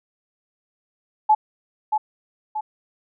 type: tone with echo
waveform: sine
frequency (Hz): 858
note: A5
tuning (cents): -44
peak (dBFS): -11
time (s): 1.29-1.35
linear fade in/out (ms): 10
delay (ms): 630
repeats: 2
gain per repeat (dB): -6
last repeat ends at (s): 2.61
effects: none